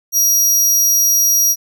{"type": "tone", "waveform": "sawtooth", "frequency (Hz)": 5740, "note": "F8", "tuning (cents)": 47, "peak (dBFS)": -8, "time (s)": [0.12, 1.56], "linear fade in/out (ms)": 50, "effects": []}